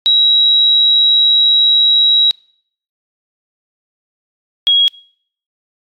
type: tone pair in turn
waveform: sine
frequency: 3862 / 3304 Hz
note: B7 / G#7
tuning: -39 / -10 cents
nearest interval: minor third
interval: 271 cents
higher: first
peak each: -7 dBFS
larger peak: neither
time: 0.06-2.31 / 4.67-4.88 s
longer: first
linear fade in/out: 0 ms
effects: noise-tail reverb RT60 0.6 s tail -25 dB re dry + AAC 64 kbps